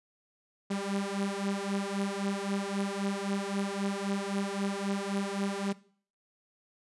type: beating tone pair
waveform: sawtooth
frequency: 196.4 / 200.2 Hz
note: G3 / G3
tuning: +4 / +37 cents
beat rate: 3.8 Hz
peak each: -30 dBFS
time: 0.7-5.73 s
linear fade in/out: 10 ms
effects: noise-tail reverb RT60 0.5 s tail -19 dB re dry + resampled to 24000 Hz